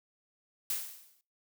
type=noise with exponential decay; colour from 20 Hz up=blue; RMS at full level=-31 dBFS; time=0.7-1.21 s; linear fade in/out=1 ms; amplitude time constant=110 ms; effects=noise-tail reverb RT60 0.3 s tail -20 dB re dry